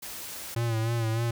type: noise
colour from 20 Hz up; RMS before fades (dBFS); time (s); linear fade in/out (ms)
white; -39; 0.02-0.55; 10
type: tone with vibrato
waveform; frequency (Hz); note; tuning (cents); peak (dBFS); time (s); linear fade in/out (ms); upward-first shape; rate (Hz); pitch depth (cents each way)
square; 114.4; A#2; -32; -26; 0.56-1.31; 5; sine; 3.3; 53
effects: none